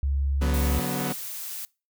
sine tone, 69.3 Hz, C#2, in tune, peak -22 dBFS, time 0.03-0.79 s, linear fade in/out 0 ms
sawtooth chord, B minor, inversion first, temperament equal with one note detuned, 143.56 / 185 / 246.9 Hz, D3 / F#3 / B3, -39 / 0 / 0 cents, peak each -27 dBFS, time 0.41-1.13 s, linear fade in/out 10 ms
blue noise, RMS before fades -35 dBFS, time 0.54-1.65 s, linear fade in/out 0 ms
effects noise-tail reverb RT60 0.3 s tail -24 dB re dry

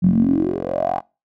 10% pulse tone with band-pass filter sweep, 44.73 Hz, F1, 42 cents sharp, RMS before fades -18 dBFS, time 0.02-1.01 s, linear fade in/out 20 ms, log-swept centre 170 to 860 Hz, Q 9.7, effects noise-tail reverb RT60 0.3 s tail -26 dB re dry

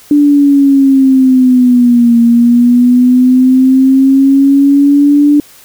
sine linear two-way sweep, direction down then up, 293.7 to 233.1 to 293.7 Hz, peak -3 dBFS, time 0.11-5.4 s, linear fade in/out 2 ms, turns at 2.19 s, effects white hiss -39 dBFS RMS until 5.64 s

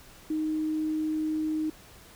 sine tone, 311.1 Hz, D#4, in tune, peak -26 dBFS, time 0.3-1.7 s, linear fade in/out 5 ms, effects pink hiss -52 dBFS RMS until 2.15 s

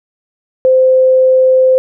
sine tone, 518 Hz, C5, 17 cents flat, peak -5 dBFS, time 0.65-1.78 s, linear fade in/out 0 ms, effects none

